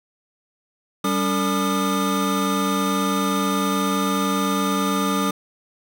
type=tone cluster; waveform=square; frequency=194.7 / 284.2 / 449.8 / 1211 Hz; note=G3 / C#4 / A4 / D#6; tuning=-12 / +43 / +38 / -47 cents; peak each=-24 / -26 / -30 / -25 dBFS; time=1.04-5.31 s; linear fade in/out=5 ms; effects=none